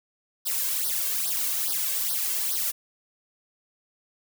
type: noise with flanger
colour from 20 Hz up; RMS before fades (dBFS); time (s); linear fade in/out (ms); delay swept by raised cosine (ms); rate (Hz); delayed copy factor
blue; -27; 0.45-2.72; 20; 0.2 to 1.9; 2.4; +1
effects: none